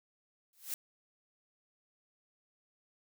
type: noise with exponential growth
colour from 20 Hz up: blue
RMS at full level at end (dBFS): -34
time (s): 0.53-0.74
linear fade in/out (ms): 1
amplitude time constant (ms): 45
effects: none

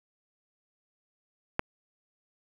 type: click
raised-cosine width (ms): 0.5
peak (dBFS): -10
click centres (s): 1.594
effects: 7-bit

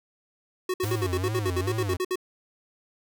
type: tone bursts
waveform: square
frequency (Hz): 368.8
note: F#4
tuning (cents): -6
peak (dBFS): -25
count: 14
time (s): 0.69-2.157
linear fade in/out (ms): 5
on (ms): 50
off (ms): 59
type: noise with exponential decay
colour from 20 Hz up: white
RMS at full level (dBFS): -37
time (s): 0.83-1.34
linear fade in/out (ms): 2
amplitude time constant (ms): 110
type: tone with vibrato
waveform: square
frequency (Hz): 98.7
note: G2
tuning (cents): +12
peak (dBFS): -28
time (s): 0.83-1.97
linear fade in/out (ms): 10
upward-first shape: sine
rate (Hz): 2.4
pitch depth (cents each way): 200
effects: none

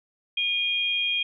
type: tone pair together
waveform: sine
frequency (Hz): 2450 / 3239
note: D#7 / G#7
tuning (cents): -27 / -44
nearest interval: perfect fourth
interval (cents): 483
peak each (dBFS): -26 / -25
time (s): 0.37-1.23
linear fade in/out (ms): 5
effects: none

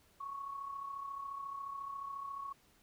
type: tone with amplitude modulation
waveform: sine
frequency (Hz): 1108.7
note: C#6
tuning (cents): 0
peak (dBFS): -38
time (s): 0.2-2.53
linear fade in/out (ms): 10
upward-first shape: sine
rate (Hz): 34.2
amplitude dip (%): 55
effects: pink hiss -68 dBFS RMS until 2.82 s

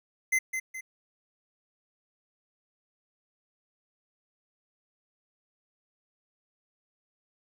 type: tone with echo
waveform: square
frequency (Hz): 2060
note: C7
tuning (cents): -28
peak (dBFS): -23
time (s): 0.32-0.39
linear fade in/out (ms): 10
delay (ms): 210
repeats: 2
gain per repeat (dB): -7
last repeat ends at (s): 0.81
effects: none

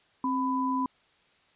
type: tone pair together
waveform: sine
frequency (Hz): 264.3 / 998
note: C4 / B5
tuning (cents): +18 / +18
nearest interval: octave + major seventh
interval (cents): 2300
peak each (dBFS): -28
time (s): 0.24-0.86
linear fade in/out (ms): 2
effects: white hiss -64 dBFS RMS until 1.55 s + resampled to 8000 Hz

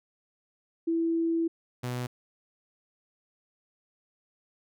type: tone pair in turn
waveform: sine / sawtooth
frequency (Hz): 330.9 / 123.95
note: E4 / B2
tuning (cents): +7 / +7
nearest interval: octave + perfect fourth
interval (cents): 1700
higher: first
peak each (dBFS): -24 / -27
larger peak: first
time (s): 0.87-1.48 / 1.83-2.07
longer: first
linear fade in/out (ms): 10
effects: none

